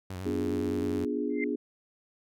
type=tone with vibrato; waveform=sawtooth; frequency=92.3 Hz; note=F#2; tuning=4 cents flat; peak=-32 dBFS; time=0.1-1.05 s; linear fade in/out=5 ms; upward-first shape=square; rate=9.7 Hz; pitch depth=57 cents each way
type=chord; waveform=sine; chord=B diminished seventh; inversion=none; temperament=equal; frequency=246.9 / 293.7 / 349.2 / 415.3 Hz; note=B3 / D4 / F4 / Ab4; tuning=0 / 0 / 0 / 0 cents; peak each=-33 / -32 / -37 / -33 dBFS; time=0.25-1.56 s; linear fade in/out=10 ms
type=tone with exponential growth; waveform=sine; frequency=2093 Hz; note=C7; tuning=in tune; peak=-27 dBFS; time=1.3-1.44 s; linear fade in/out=2 ms; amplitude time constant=29 ms
effects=none